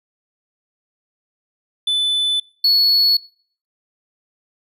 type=tone pair in turn; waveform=triangle; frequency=3500 / 4392 Hz; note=A7 / C#8; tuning=-10 / -17 cents; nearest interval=major third; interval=393 cents; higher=second; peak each=-14 / -10 dBFS; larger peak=second; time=1.87-2.4 / 2.64-3.17 s; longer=neither; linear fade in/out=5 ms; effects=noise-tail reverb RT60 0.5 s tail -23 dB re dry + resampled to 32000 Hz